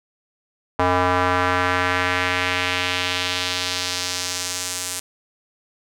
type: tone with band-pass filter sweep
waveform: square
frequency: 90.4 Hz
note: F#2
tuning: 40 cents flat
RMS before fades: -22 dBFS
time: 0.79-5 s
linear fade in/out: 5 ms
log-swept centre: 950 to 8500 Hz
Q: 1.4
effects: none